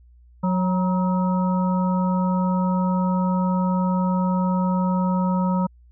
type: harmonic tone with a mistuned harmonic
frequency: 183 Hz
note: F#3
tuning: 19 cents flat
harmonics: 1 / 3 / 5 / 7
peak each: -19 / -30 / -27 / -33 dBFS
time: 0.43-5.67 s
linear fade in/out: 10 ms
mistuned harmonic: 5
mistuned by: +55 cents
effects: added 60 Hz sine -48 dBFS peak until 5.91 s